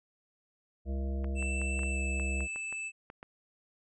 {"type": "harmonic tone", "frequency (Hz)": 67.2, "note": "C2", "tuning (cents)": 47, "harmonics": [1, 3, 5, 7, 9, 10], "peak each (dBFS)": [-31, -41, -45, -48, -50, -51], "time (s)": [0.85, 2.48], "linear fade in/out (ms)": 50}
{"type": "clicks", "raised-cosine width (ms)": 0.5, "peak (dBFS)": -30, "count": 11, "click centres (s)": [1.244, 1.426, 1.616, 1.792, 1.833, 2.198, 2.406, 2.56, 2.726, 3.101, 3.229]}
{"type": "tone with pitch glide", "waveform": "square", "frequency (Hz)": [2657, 2630], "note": ["E7", "E7"], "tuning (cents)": [13, -5], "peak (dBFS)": -36, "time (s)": [1.35, 2.92], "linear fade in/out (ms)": 50, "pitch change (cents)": -18, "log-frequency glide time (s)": [1.9, 1.99]}
{"effects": ["resampled to 24000 Hz"]}